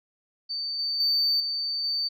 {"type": "tone with level steps", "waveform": "sine", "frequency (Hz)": 4575, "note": "D8", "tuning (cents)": -46, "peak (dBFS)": [-28, -25, -19, -26, -24], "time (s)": [0.49, 2.09], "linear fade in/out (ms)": 20, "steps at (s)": [0.79, 1, 1.4, 1.84], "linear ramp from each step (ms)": 2, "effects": ["tanh soft clip ceiling -18 dBFS"]}